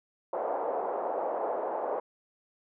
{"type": "band-pass noise", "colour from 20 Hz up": "pink", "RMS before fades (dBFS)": -32, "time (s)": [0.33, 2], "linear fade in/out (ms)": 5, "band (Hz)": [480, 850], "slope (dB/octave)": 24, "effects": []}